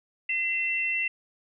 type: tone pair together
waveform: sine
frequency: 2049 / 2698 Hz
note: C7 / E7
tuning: -37 / +40 cents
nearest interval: perfect fourth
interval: 477 cents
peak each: -30 / -26 dBFS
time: 0.29-1.08 s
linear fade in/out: 5 ms
effects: none